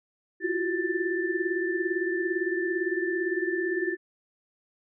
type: tone cluster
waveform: sine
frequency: 337 / 356.8 / 374.6 / 1769 Hz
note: E4 / F4 / F#4 / A6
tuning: +38 / +37 / +21 / +9 cents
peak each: -31 dBFS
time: 0.4-3.97 s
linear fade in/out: 50 ms
effects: none